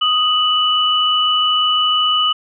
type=tone pair together; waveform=sine; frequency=1246.2 / 2964 Hz; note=D#6 / F#7; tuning=+2 / +2 cents; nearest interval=octave + minor third; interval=1500 cents; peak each=-17 / -14 dBFS; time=0.01-2.33 s; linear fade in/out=10 ms; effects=none